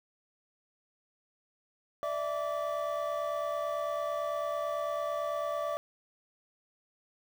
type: tone cluster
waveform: triangle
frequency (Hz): 590 / 659 / 1159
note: D5 / E5 / D6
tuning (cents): +8 / -1 / -23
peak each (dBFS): -32 / -33 / -34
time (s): 2.03-5.77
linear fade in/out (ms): 0
effects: tanh soft clip ceiling -22 dBFS + 9-bit